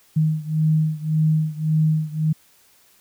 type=beating tone pair; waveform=sine; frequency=155.56 / 157.36 Hz; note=D#3 / D#3; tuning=0 / +20 cents; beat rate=1.8 Hz; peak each=-19 / -21 dBFS; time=0.16-2.33 s; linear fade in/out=10 ms; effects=white hiss -56 dBFS RMS until 3 s